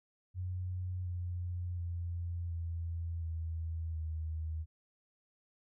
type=tone with pitch steps; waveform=sine; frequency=91 / 88.56 / 86.19 / 83.88 / 81.64 / 79.45 Hz; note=F#2 / F2 / F2 / E2 / E2 / D#2; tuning=-28 / +25 / -22 / +31 / -16 / +37 cents; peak=-35 dBFS; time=0.34-4.66 s; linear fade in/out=50 ms; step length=720 ms; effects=none